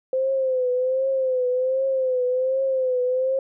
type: tone with vibrato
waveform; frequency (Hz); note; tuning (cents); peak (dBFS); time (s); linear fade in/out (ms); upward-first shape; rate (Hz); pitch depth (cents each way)
sine; 517; C5; -21; -19; 0.13-3.39; 2; triangle; 1.3; 73
effects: none